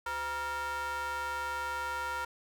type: ring-modulated tone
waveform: square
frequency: 220 Hz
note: A3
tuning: in tune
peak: -31 dBFS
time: 0.06-2.25 s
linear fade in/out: 5 ms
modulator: 1170 Hz
effects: none